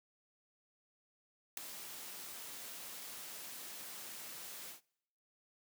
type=noise with ADSR envelope; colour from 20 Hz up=white; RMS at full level=-36 dBFS; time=1.57-4.81 s; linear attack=4 ms; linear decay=4 ms; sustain=-12 dB; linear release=120 ms; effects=noise-tail reverb RT60 0.8 s tail -26 dB re dry + high-pass 150 Hz 12 dB/octave